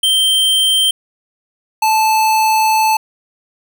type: tone pair in turn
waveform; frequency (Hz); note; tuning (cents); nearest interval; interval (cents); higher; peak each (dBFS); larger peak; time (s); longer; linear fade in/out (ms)
square; 3136 / 874.4; G7 / A5; 0 / -11; octave + minor seventh; 2211; first; -11; neither; 0.03-0.91 / 1.82-2.97; second; 5
effects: none

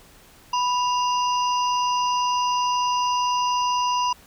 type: harmonic tone with a mistuned harmonic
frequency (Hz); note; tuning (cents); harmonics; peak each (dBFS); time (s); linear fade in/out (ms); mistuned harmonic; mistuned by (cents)
987.8; B5; 0; 1 / 3 / 5 / 6; -20 / -30 / -34 / -36; 0.53-4.13; 5; 3; -100
effects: pink hiss -51 dBFS RMS until 4.26 s

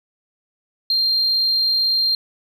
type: tone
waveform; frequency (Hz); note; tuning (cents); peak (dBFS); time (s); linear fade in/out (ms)
sine; 4186; C8; 0; -14; 0.9-2.15; 2
effects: tanh soft clip ceiling -12 dBFS

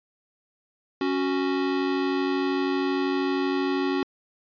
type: tone pair together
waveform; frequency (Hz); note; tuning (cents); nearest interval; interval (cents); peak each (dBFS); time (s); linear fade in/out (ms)
square; 277.2 / 370; C#4 / F#4; 0 / 0; perfect fourth; 500; -26 / -27; 1.01-4.03; 2
effects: resampled to 11025 Hz

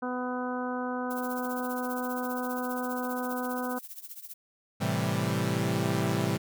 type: harmonic tone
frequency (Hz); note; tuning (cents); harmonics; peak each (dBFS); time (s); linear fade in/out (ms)
250; B3; +21; 1 / 2 / 3 / 4 / 5 / 6; -33 / -36 / -38 / -39 / -40 / -41; 0.02-3.79; 10
type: noise with tremolo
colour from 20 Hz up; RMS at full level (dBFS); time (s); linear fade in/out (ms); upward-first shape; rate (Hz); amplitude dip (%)
violet; -40; 1.1-4.34; 10; triangle; 15; 90
type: chord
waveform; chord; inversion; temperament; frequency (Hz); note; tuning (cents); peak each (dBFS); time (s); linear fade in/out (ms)
sawtooth; A minor seventh; none; equal; 110 / 130.81 / 164.81 / 196; A2 / C3 / E3 / G3; 0 / 0 / 0 / 0; -28; 4.8-6.38; 20
effects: none

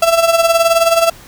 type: tone with tremolo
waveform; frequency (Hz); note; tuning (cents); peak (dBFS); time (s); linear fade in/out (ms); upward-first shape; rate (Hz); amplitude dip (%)
35% pulse; 667; E5; +20; -5; 0.02-1.1; 5; sine; 19; 65
effects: pink hiss -39 dBFS RMS until 1.27 s

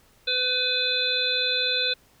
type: harmonic tone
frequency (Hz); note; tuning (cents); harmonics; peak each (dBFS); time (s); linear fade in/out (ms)
504; B4; +35; 1 / 3 / 5 / 7 / 8; -32 / -31 / -30 / -26 / -26; 0.27-1.94; 10
effects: pink hiss -59 dBFS RMS until 2.2 s

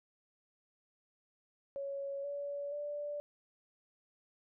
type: tone with pitch steps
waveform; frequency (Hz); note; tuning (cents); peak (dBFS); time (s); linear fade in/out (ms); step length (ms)
sine; 556 / 570.3 / 585; C#5 / C#5 / D5; +5 / +49 / -7; -37; 1.76-3.2; 0; 480
effects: none

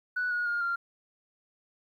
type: tone with pitch steps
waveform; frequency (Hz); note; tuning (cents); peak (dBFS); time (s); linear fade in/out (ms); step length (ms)
sine; 1480 / 1448.7 / 1418.1 / 1388.1; F#6 / F#6 / F6 / F6; 0 / -37 / +26 / -11; -26; 0.16-0.76; 10; 150
effects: tanh soft clip ceiling -23 dBFS + 11-bit

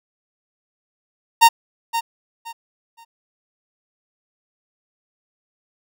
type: tone with echo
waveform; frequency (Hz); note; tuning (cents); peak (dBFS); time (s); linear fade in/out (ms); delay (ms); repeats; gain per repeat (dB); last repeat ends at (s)
45% pulse; 922; A#5; -19; -7; 1.41-1.49; 20; 520; 3; -12; 3.05
effects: none

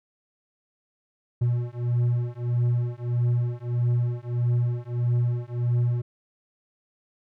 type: beating tone pair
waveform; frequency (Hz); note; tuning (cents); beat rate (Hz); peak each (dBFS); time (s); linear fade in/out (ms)
triangle; 120 / 121.6; B2 / B2; -49 / -26; 1.6; -23; 1.41-6.02; 10
effects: none

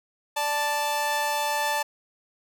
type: tone pair together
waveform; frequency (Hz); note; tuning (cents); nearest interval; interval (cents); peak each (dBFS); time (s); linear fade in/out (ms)
sawtooth; 587.3 / 880; D5 / A5; 0 / 0; perfect fifth; 700; -27 / -21; 0.36-1.83; 10
effects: none

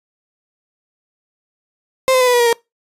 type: tone with pitch steps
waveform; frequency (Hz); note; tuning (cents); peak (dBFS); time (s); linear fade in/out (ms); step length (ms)
35% pulse; 523.3 / 513.1 / 503.1 / 493.4 / 483.8 / 474.4 / 465.1; C5 / C5 / B4 / B4 / B4 / A#4 / A#4; 0 / -34 / +32 / -2 / -36 / +30 / -4; -9; 2.08-2.528; 0; 64
effects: noise-tail reverb RT60 0.2 s tail -24 dB re dry + resampled to 32000 Hz

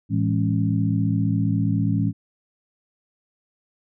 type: harmonic tone with a mistuned harmonic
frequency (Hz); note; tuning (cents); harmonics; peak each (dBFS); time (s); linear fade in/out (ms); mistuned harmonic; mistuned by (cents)
55; A1; 0; 2 / 3 / 4 / 5; -22 / -24 / -25 / -26; 0.09-2.13; 50; 4; -120
effects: none

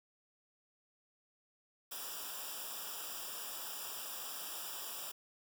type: noise with comb filter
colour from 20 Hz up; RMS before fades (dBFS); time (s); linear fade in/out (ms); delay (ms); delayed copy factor
white; -44; 1.91-5.12; 10; 0.47; -1
effects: none

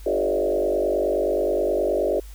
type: tone with frequency modulation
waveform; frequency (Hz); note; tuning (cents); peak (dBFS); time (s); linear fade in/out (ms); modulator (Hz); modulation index
sine; 490; B4; -14; -19; 0.06-2.2; 5; 49.5; 3
effects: added 50 Hz sine -37 dBFS peak until 2.34 s + white hiss -51 dBFS RMS until 2.34 s

